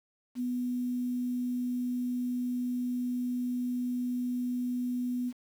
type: tone with quantisation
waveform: sine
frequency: 247.1 Hz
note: B3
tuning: 1 cent sharp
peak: -29 dBFS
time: 0.35-5.33 s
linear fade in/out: 50 ms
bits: 9
effects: none